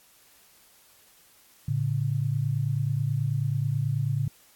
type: tone pair together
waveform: sine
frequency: 112.63 / 141.9 Hz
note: A2 / C#3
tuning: +41 / +41 cents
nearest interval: major third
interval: 400 cents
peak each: -27 / -26 dBFS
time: 1.68-4.28 s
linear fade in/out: 5 ms
effects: white hiss -58 dBFS RMS until 4.55 s + AAC 64 kbps